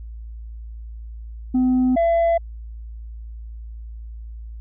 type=tone pair in turn; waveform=sine; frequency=254.7 / 672.9 Hz; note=C4 / E5; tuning=-46 / +35 cents; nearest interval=octave + perfect fourth; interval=1681 cents; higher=second; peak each=-12 dBFS; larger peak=neither; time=1.54-1.96 / 1.96-2.38 s; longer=neither; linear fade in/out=10 ms; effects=tanh soft clip ceiling -14 dBFS + added 56 Hz sine -32 dBFS peak until 4.6 s